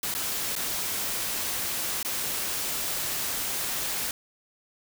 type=noise with dropouts; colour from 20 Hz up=white; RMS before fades=-30 dBFS; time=0.03-4.11 s; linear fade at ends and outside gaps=2 ms; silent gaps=0.141-0.149 / 0.554-0.562 / 2.029-2.048 s; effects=none